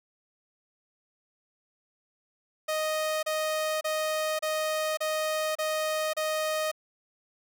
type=tone bursts; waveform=sawtooth; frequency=622.3 Hz; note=D#5; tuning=in tune; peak=-23 dBFS; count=7; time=2.68-6.716 s; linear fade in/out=10 ms; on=550 ms; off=31 ms; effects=none